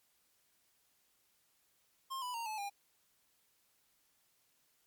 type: tone with pitch steps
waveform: square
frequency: 1063 / 991.8 / 925.4 / 863.4 / 805.6 Hz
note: C6 / B5 / A#5 / A5 / G5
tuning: +27 / +7 / -13 / -33 / +47 cents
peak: -39 dBFS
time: 2.1-2.7 s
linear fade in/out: 20 ms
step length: 120 ms
effects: white hiss -74 dBFS RMS until 4.86 s + MP3 96 kbps